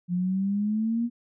sine exponential sweep, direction up, 174.61 to 240 Hz, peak -23 dBFS, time 0.08-1.1 s, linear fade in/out 50 ms, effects none

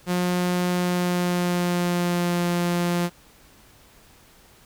sawtooth tone with pitch glide, 178.7 to 174.42 Hz, F3 to F3, +40 to -2 cents, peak -17 dBFS, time 0.06-3.1 s, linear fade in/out 50 ms, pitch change -42 cents, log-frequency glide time 0.74-2.47 s, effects pink hiss -53 dBFS RMS until 4.65 s

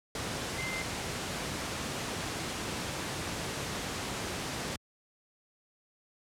sine tone in noise, 2079 Hz, C7, 12 cents flat, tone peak -36 dBFS, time 0.58-0.82 s, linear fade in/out 2 ms, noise pink, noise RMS -35 dBFS, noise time 0.15-4.76 s, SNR -4 dB, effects high-pass 80 Hz 12 dB/octave + low-pass 9000 Hz 12 dB/octave

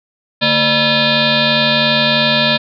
sine tone with frequency modulation, 2093 Hz, C7, in tune, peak -10 dBFS, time 0.41-2.58 s, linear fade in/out 20 ms, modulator 373 Hz, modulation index 5.6, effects none

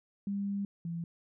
sine tone pair in turn, 200 / 168.43 Hz, G3 / E3, +35 / +38 cents, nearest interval minor third, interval 297 cents, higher first, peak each -31 / -34 dBFS, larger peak first, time 0.27-0.65 / 0.85-1.04 s, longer first, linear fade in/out 2 ms, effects none

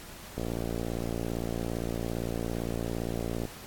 click train, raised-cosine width 2 ms, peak -19 dBFS, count 178, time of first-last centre 0.38-3.453 s, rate 57.6 Hz, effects pink hiss -46 dBFS RMS until 3.66 s + AAC 64 kbps

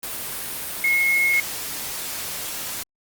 sine tone in noise, 2166 Hz, C#7, 41 cents flat, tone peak -16 dBFS, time 0.84-1.4 s, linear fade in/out 2 ms, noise white, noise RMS -30 dBFS, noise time 0.03-2.83 s, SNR +11 dB, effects Opus 32 kbps

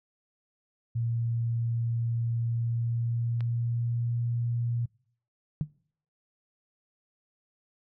sine tone with pitch glide, 116.54 to 118.58 Hz, A#2 to A#2, 0 to +30 cents, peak -26 dBFS, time 0.95-4.86 s, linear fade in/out 10 ms, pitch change +30 cents, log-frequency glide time 2.49-4.19 s
click, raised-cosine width 0.3 ms, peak -28 dBFS, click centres 3.407 s
sine tone with exponential decay, 150.3 Hz, D3, 40 cents sharp, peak -21 dBFS, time 5.61-5.7 s, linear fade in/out 0 ms, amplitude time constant 18 ms
effects noise-tail reverb RT60 0.6 s tail -25 dB re dry

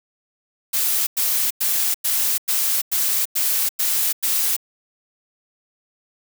blue noise bursts, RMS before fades -20 dBFS, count 9, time 0.73-4.566 s, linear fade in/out 10 ms, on 340 ms, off 97 ms, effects none

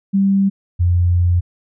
sine tone pair in turn, 196 / 88.02 Hz, G3 / F2, 0 / +14 cents, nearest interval octave + major second, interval 1386 cents, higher first, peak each -11 dBFS, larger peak neither, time 0.13-0.5 / 0.79-1.41 s, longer second, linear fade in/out 20 ms, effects none

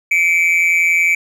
triangle tone with amplitude modulation, 2305 Hz, D7, 33 cents flat, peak -6 dBFS, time 0.11-1.15 s, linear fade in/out 5 ms, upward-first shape sine, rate 171 Hz, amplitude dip 75%, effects none

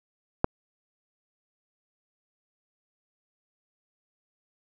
click, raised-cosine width 1 ms, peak -6 dBFS, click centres 0.444 s, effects none

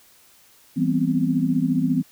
sine chord, C major seventh, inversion first, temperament equal, 164.81 / 196 / 246.9 / 261.6 Hz, E3 / G3 / B3 / C4, 0 / 0 / 0 / 0 cents, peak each -24 / -27 / -23 / -22 dBFS, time 0.76-2.03 s, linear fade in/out 20 ms, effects white hiss -54 dBFS RMS until 2.11 s

